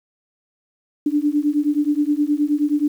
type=beating tone pair; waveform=sine; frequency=290 / 299.5 Hz; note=D4 / D4; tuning=-22 / +34 cents; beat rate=9.5 Hz; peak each=-19 dBFS; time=1.06-2.88 s; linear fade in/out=5 ms; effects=8-bit